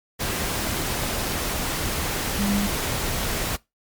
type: tone in noise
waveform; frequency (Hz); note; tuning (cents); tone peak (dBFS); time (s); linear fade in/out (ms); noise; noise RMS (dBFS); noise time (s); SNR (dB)
sine; 202.1; G#3; -47; -21; 2.38-2.67; 20; pink; -26; 0.19-3.57; +2
effects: noise-tail reverb RT60 0.2 s tail -22 dB re dry + MP3 96 kbps